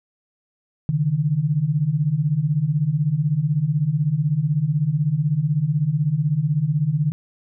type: beating tone pair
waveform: sine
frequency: 138.59 / 154.59 Hz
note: C#3 / D#3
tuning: 0 / -11 cents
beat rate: 16 Hz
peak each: -22 / -19 dBFS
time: 0.89-7.12 s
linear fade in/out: 0 ms
effects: none